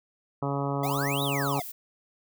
harmonic tone, 140 Hz, C#3, 18 cents sharp, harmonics 1 / 2 / 3 / 4 / 5 / 6 / 7 / 8 / 9, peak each -30 / -33 / -35 / -36 / -37 / -38 / -38 / -39 / -40 dBFS, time 0.42-1.6 s, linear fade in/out 5 ms
square exponential two-way sweep, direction up then down, 659.3 to 3951 to 659.3 Hz, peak -32 dBFS, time 0.83-1.62 s, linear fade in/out 5 ms, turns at 1.23 s
violet noise, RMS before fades -39 dBFS, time 0.83-1.72 s, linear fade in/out 10 ms
effects none

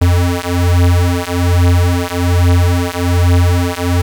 square beating tone pair, 87.5 / 88.7 Hz, F2 / F2, +4 / +27 cents, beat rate 1.2 Hz, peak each -13 dBFS, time 0.01-4.02 s, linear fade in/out 10 ms, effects 7-bit

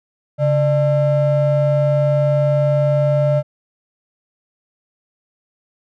triangle ring-modulated tone, 370 Hz, F#4, in tune, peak -7 dBFS, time 0.38-3.43 s, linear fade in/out 50 ms, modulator 230 Hz, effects tanh soft clip ceiling -4 dBFS

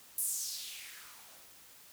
violet noise with band-pass filter sweep, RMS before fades -41 dBFS, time 0.18-1.46 s, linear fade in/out 2 ms, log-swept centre 11000 to 480 Hz, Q 2.9, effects white hiss -57 dBFS RMS until 1.92 s

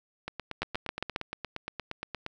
two click trains, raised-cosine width 0.3 ms, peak -19 / -14 dBFS, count 18 / 5, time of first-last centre 0.28-2.264 / 0.62-1.161 s, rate 8.57 / 7.39 Hz, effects none

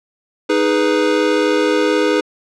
square chord, G# minor, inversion second, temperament equal, 311.1 / 415.3 / 493.9 Hz, D#4 / G#4 / B4, 0 / 0 / 0 cents, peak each -18 dBFS, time 0.49-2.21 s, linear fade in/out 10 ms, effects low-pass 5000 Hz 12 dB/octave

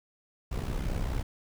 brown noise with amplitude modulation, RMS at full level -28 dBFS, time 0.51-1.23 s, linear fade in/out 10 ms, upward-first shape sine, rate 64.5 Hz, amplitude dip 70%, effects none

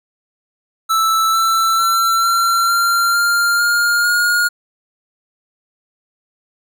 square tone with pitch steps, 1318.5 / 1333.8 / 1349.3 / 1365 / 1380.9 / 1396.9 / 1413.1 / 1429.6 Hz, E6 / E6 / E6 / F6 / F6 / F6 / F6 / F6, 0 / +20 / +40 / -40 / -20 / 0 / +20 / +40 cents, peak -13 dBFS, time 0.89-4.49 s, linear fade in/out 20 ms, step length 450 ms, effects none

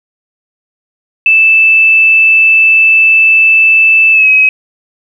sine tone with pitch glide, 2637 to 2547 Hz, E7 to D#7, 0 to +40 cents, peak -3 dBFS, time 1.26-4.49 s, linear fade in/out 2 ms, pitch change -60 cents, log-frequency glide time 4.12-4.28 s, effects 7-bit

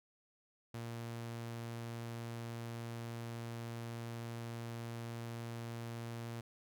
sawtooth tone, 116.54 Hz, A#2, in tune, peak -38 dBFS, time 0.74-6.41 s, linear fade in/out 5 ms, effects none

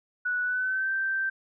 sine tone with pitch glide, 1475 to 1562.7 Hz, F#6 to G6, -6 to -6 cents, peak -25 dBFS, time 0.25-1.3 s, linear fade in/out 10 ms, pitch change +100 cents, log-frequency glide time 0.43-0.91 s, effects none

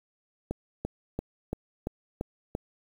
click train, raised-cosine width 2 ms, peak -17 dBFS, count 7, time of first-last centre 0.51-2.551 s, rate 2.94 Hz, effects 8-bit

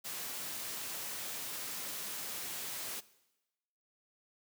white high-pass noise, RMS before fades -41 dBFS, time 0.04-3.01 s, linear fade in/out 20 ms, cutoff 120 Hz, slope 12 dB/octave, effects noise-tail reverb RT60 1.0 s tail -19 dB re dry

